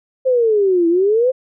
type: exponential two-way sweep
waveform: sine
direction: down then up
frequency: 530 to 329.6 to 530 Hz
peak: -11 dBFS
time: 0.25-1.32 s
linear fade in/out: 20 ms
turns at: 0.88 s
effects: none